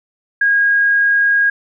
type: tone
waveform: sine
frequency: 1635 Hz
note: G#6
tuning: 28 cents flat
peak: -10 dBFS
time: 0.41-1.5 s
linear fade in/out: 5 ms
effects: none